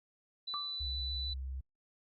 sine tone, 3981 Hz, B7, 13 cents sharp, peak -37 dBFS, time 0.47-1.34 s, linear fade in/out 10 ms
sine tone with exponential decay, 1174.7 Hz, D6, in tune, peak -35 dBFS, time 0.54-0.83 s, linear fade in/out 0 ms, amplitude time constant 61 ms
sine tone with pitch glide, 65.41 to 65.83 Hz, C2 to C2, 0 to +11 cents, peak -37 dBFS, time 0.8-1.61 s, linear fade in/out 10 ms, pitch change +11 cents, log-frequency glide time 0.92-1.16 s
effects Opus 48 kbps

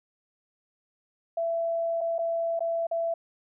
sine tone with dropouts, 668 Hz, E5, 23 cents sharp, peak -25 dBFS, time 1.37-3.14 s, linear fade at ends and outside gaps 5 ms, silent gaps 2.009-2.012 / 2.183-2.189 / 2.593-2.605 / 2.869-2.912 s, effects none

